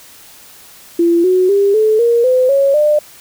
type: tone with pitch steps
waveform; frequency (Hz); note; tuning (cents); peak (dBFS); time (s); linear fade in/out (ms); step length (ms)
sine; 340.1 / 368.7 / 399.8 / 433.5 / 470 / 509.6 / 552.5 / 599; F4 / F#4 / G4 / A4 / A#4 / C5 / C#5 / D5; -46 / -6 / +34 / -26 / +14 / -46 / -6 / +34; -8; 0.99-2.99; 5; 250
effects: white hiss -40 dBFS RMS until 3.2 s